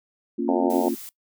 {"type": "chord", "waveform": "sine", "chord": "Bb minor", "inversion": "none", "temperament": "equal", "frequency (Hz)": [233.1, 277.2, 349.2], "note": ["Bb3", "Db4", "F4"], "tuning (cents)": [0, 0, 0], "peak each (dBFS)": -27, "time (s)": [0.38, 0.95], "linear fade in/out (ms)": 10}
{"type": "harmonic tone", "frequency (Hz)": 89.8, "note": "F2", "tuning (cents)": 49, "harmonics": [3, 4, 5, 6, 7, 8, 9, 10], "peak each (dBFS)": [-26, -27, -28, -29, -29, -30, -31, -31], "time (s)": [0.48, 0.89], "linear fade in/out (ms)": 5}
{"type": "noise", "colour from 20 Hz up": "blue", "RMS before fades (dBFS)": -39, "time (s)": [0.7, 1.09], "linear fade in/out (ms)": 0}
{"effects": ["noise-tail reverb RT60 0.1 s tail -20 dB re dry"]}